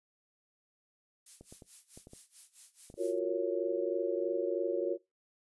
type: noise with tremolo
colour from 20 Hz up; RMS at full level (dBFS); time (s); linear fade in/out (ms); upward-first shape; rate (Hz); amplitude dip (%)
violet; -47; 1.26-3.19; 5; sine; 4.6; 90
type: clicks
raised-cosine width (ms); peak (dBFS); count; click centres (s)
2; -37; 8; 1.41 / 1.525 / 1.622 / 1.975 / 2.071 / 2.134 / 2.901 / 2.941
type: chord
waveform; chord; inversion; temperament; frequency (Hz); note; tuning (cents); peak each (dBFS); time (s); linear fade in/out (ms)
sine; Gb major seventh; third; just; 346.9 / 370 / 462.5 / 555; F4 / Gb4 / Bb4 / Db5; -12 / 0 / -14 / +2; -35; 2.97-4.98; 50
effects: noise-tail reverb RT60 0.2 s tail -20 dB re dry + resampled to 24000 Hz